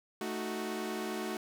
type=chord; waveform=sawtooth; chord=D# diminished; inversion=second; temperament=equal; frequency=220 / 311.1 / 370 Hz; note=A3 / D#4 / F#4; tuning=0 / 0 / 0 cents; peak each=-35 / -38 / -34 dBFS; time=0.21-1.37 s; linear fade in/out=2 ms; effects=none